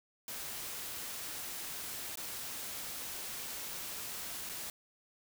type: noise with dropouts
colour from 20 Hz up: white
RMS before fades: -42 dBFS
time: 0.28-4.7 s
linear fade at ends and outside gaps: 1 ms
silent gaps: 2.156-2.173 / 4.491-4.495 s
effects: none